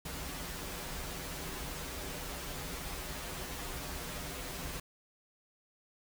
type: noise with comb filter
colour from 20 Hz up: pink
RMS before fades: -41 dBFS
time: 0.05-4.8 s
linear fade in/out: 5 ms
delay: 9.2 ms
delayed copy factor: -0.9
effects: none